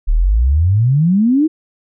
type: exponential sweep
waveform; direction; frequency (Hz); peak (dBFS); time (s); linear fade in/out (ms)
sine; up; 34.65 to 327.9; -9; 0.07-1.48; 20
effects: none